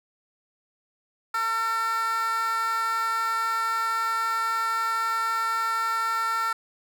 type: tone with high-pass filter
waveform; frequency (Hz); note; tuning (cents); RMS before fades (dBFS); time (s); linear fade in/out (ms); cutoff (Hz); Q
15% pulse; 451.9; A4; +46; -26; 1.34-6.53; 5; 1200; 8
effects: none